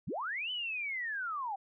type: linear two-way sweep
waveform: sine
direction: up then down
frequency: 82.41 to 3047 to 755 Hz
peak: -34 dBFS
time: 0.07-1.56 s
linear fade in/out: 10 ms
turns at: 0.51 s
effects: none